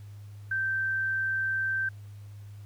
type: tone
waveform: sine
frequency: 1560 Hz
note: G6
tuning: 9 cents flat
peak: -26 dBFS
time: 0.51-1.89 s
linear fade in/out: 5 ms
effects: added 102 Hz sine -42 dBFS peak until 2.65 s + pink hiss -62 dBFS RMS until 2.65 s